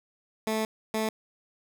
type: tone bursts at uneven times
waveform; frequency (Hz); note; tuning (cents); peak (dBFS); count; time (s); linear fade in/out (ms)
15% pulse; 219; A3; -8; -20; 2; 0.47-0.65 / 0.94-1.09; 2
effects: none